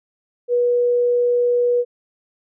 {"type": "tone", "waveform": "sine", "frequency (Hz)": 485.5, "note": "B4", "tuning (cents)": -30, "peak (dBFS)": -14, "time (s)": [0.48, 1.85], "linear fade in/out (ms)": 50, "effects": []}